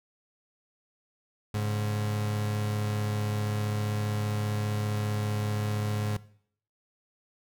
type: tone pair together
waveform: 35% pulse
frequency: 105.18 / 140.4 Hz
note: G#2 / C#3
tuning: +22 / +22 cents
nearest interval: perfect fourth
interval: 500 cents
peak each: -26 / -38 dBFS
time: 1.54-6.17 s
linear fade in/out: 5 ms
effects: noise-tail reverb RT60 0.6 s tail -19 dB re dry